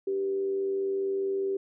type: tone with frequency modulation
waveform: sine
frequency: 390.3 Hz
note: G4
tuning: 8 cents flat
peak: -26 dBFS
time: 0.07-1.57 s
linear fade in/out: 5 ms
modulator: 94.8 Hz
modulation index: 0.26
effects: none